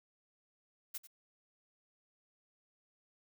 blue noise with echo, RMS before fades -41 dBFS, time 0.94-0.98 s, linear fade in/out 10 ms, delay 93 ms, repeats 1, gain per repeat -14 dB, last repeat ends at 1.073 s, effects none

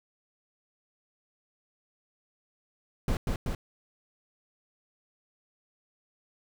brown noise with echo, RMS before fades -27 dBFS, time 3.08-3.17 s, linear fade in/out 2 ms, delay 190 ms, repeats 2, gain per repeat -2 dB, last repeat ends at 3.55 s, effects none

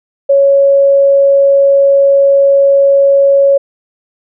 sine tone, 555 Hz, C#5, 2 cents sharp, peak -4 dBFS, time 0.29-3.58 s, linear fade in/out 10 ms, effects none

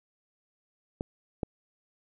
clicks, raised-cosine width 2 ms, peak -18 / -16 dBFS, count 2, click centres 1.009 / 1.432 s, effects none

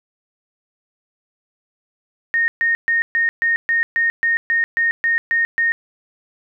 sine tone bursts, 1847 Hz, A#6, 16 cents flat, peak -14 dBFS, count 13, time 2.34-5.72 s, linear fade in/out 0 ms, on 140 ms, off 130 ms, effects none

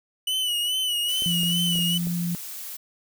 45% pulse tone with vibrato, 2959 Hz, F#7, 1 cent flat, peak -23 dBFS, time 0.27-1.98 s, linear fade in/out 5 ms, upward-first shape sine, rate 2.4 Hz, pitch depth 60 cents each way
blue noise, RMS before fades -36 dBFS, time 1.08-2.77 s, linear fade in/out 10 ms
clicks, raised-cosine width 2 ms, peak -26 dBFS, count 5, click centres 1.222 / 1.433 / 1.756 / 1.79 / 2.071 s
sine tone, 173.1 Hz, F3, 15 cents flat, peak -24 dBFS, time 1.26-2.35 s, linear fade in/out 0 ms
effects none

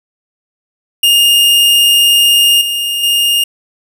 45% pulse tone with level steps, 2834 Hz, F7, 25 cents sharp, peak -6 / -14 / -9 dBFS, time 1.03-3.44 s, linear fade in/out 5 ms, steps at 2.61 / 3.03 s, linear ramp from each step 5 ms, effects none

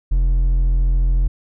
triangle tone with hard clipping, 43 Hz, F1, 26 cents flat, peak -14 dBFS, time 0.11-1.28 s, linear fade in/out 10 ms, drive 7 dB, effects none

